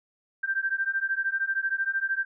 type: beating tone pair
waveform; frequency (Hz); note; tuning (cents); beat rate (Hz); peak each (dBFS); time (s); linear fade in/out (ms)
sine; 1568 / 1581; G6 / G6; 0 / +14; 13; -28; 0.43-2.25; 10
effects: none